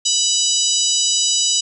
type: harmonic tone with a mistuned harmonic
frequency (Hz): 987.8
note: B5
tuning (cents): 0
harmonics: 3 / 4 / 5 / 6 / 7 / 8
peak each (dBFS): -22 / -22 / -22 / -22 / -22 / -22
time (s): 0.05-1.61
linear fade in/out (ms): 10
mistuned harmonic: 4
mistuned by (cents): -21
effects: none